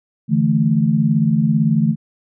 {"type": "chord", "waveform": "sine", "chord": "D suspended second", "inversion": "none", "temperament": "equal", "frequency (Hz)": [146.83, 164.81, 220], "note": ["D3", "E3", "A3"], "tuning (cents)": [0, 0, 0], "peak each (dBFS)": [-18, -17, -16], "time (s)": [0.28, 1.96], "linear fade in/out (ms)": 50, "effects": []}